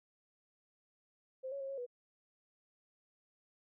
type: tone with pitch steps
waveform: sine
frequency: 522 / 556 / 541 / 548 / 489.8 Hz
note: C5 / C#5 / C#5 / C#5 / B4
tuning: -4 / +5 / -42 / -20 / -14 cents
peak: -39 dBFS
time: 1.43-1.865 s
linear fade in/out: 20 ms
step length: 87 ms
effects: none